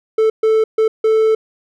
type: tone bursts at uneven times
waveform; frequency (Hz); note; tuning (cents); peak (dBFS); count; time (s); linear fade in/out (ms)
triangle; 440; A4; 0; -8; 4; 0.18-0.3 / 0.43-0.64 / 0.78-0.88 / 1.04-1.35; 5
effects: none